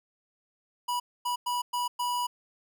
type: tone bursts at uneven times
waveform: square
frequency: 977 Hz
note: B5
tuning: 19 cents flat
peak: -28 dBFS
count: 5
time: 0.88-1 / 1.25-1.36 / 1.46-1.62 / 1.73-1.88 / 1.99-2.27 s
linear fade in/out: 10 ms
effects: none